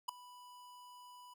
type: tone with ADSR envelope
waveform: square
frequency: 987.8 Hz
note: B5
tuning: in tune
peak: -32 dBFS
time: 0.08-1.34 s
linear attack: 11 ms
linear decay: 4 ms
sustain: -22 dB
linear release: 9 ms
effects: none